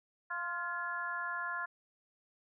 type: harmonic tone with a mistuned harmonic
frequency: 349.2 Hz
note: F4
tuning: in tune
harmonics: 2 / 3 / 4 / 5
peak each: -47 / -40 / -39 / -40 dBFS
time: 0.3-1.66 s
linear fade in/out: 10 ms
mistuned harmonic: 5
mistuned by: -39 cents
effects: none